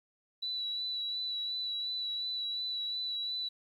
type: tone with vibrato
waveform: sine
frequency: 3947 Hz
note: B7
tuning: 2 cents flat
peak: -33 dBFS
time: 0.42-3.49 s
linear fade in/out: 10 ms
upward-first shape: sine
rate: 2.8 Hz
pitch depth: 21 cents each way
effects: 11-bit